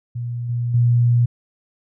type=tone with level steps; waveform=sine; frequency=119.9 Hz; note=A#2; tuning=49 cents sharp; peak=-23 / -19 / -12 dBFS; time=0.15-1.26 s; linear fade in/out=10 ms; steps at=0.49 / 0.74 s; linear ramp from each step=5 ms; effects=none